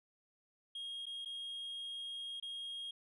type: tone with dropouts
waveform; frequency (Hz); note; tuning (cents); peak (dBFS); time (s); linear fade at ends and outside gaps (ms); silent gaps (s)
sine; 3257; G#7; -34; -39; 0.75-2.91; 5; 1.057-1.065 / 1.249-1.257 / 2.4-2.425
effects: tanh soft clip ceiling -40 dBFS